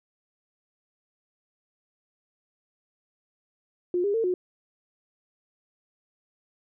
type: tone with pitch steps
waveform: sine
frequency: 355.7 / 405 / 452.9 / 363 Hz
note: F4 / G#4 / A#4 / F#4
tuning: +32 / -43 / -50 / -33 cents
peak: -22 dBFS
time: 3.94-4.34 s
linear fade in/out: 2 ms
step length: 100 ms
effects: none